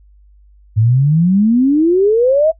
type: exponential sweep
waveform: sine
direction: up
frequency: 104.9 to 659.3 Hz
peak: -8 dBFS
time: 0.76-2.52 s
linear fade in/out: 20 ms
effects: noise-tail reverb RT60 0.1 s tail -22 dB re dry + added 50 Hz sine -43 dBFS peak until 2.59 s

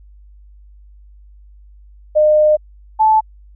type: tone pair in turn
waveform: sine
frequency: 609 / 871.6 Hz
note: D#5 / A5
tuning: -37 / -17 cents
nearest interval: tritone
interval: 620 cents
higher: second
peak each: -8 dBFS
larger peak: neither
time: 2.15-2.57 / 2.99-3.21 s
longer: first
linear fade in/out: 20 ms
effects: added 50 Hz sine -40 dBFS peak until 3.55 s

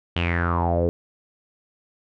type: tone with low-pass filter sweep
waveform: sawtooth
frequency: 85.9 Hz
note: F2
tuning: 28 cents flat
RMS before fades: -22 dBFS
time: 0.16-0.89 s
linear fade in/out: 0 ms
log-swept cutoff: 3100 to 440 Hz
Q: 7.6
effects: none

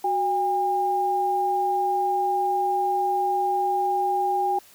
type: tone pair together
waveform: sine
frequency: 370.8 / 806.9 Hz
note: F#4 / G5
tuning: +4 / +50 cents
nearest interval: octave + minor second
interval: 1346 cents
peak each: -28 / -21 dBFS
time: 0.04-4.59 s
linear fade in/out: 5 ms
effects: white hiss -52 dBFS RMS until 4.74 s

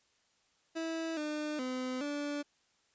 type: tone with pitch steps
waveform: 30% pulse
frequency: 326.1 / 301.7 / 255.4 / 290.4 Hz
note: E4 / D4 / C4 / D4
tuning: -19 / +47 / -42 / -19 cents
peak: -32 dBFS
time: 0.75-2.43 s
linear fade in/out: 20 ms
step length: 420 ms
effects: white hiss -72 dBFS RMS until 2.94 s + resampled to 16000 Hz

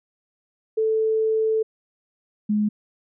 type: tone pair in turn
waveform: sine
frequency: 440 / 210.3 Hz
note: A4 / G#3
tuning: 0 / +22 cents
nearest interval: octave + minor second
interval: 1278 cents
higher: first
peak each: -18 dBFS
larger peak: neither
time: 0.77-1.63 / 2.49-2.69 s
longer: first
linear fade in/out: 10 ms
effects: none

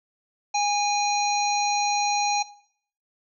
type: harmonic tone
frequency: 820 Hz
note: G#5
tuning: 22 cents flat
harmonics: 1 / 3 / 5 / 7 / 8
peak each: -22 / -29 / -31 / -31 / -33 dBFS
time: 0.54-2.43 s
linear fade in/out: 10 ms
effects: noise-tail reverb RT60 0.6 s tail -18 dB re dry

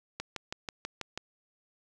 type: click train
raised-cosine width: 0.2 ms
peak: -18 dBFS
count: 7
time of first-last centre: 0.2-1.176 s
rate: 6.15 Hz
effects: none

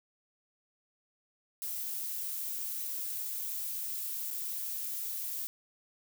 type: noise with dropouts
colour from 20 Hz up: violet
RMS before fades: -37 dBFS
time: 1.62-5.47 s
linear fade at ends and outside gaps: 0 ms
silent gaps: 4.305-4.31 s
effects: none

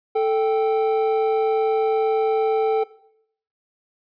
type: tone pair together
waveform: triangle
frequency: 440 / 782.3 Hz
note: A4 / G5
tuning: 0 / -4 cents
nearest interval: minor seventh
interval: 996 cents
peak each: -16 / -22 dBFS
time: 0.15-2.84 s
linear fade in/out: 10 ms
effects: noise-tail reverb RT60 0.7 s tail -19 dB re dry + resampled to 11025 Hz

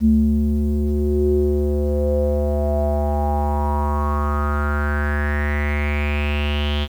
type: tone with low-pass filter sweep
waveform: square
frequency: 73.42 Hz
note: D2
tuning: in tune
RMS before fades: -19 dBFS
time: 0-6.88 s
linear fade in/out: 50 ms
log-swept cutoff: 220 to 3300 Hz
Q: 7.2
effects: 8-bit

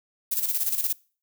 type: noise with tremolo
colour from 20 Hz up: violet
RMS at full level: -24 dBFS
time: 0.31-0.93 s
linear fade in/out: 10 ms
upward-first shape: square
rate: 17 Hz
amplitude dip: 60%
effects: noise-tail reverb RT60 0.4 s tail -24 dB re dry

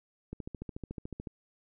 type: click train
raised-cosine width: 3 ms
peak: -26 dBFS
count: 14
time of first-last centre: 0.33-1.272 s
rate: 13.8 Hz
effects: none

